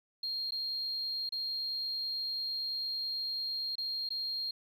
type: tone with dropouts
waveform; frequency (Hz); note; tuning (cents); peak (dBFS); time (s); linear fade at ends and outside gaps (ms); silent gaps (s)
sine; 4223; C8; +15; -32; 0.23-4.51; 5; 0.508-0.52 / 1.292-1.322 / 3.755-3.781 / 4.09-4.104
effects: tanh soft clip ceiling -29 dBFS + 12-bit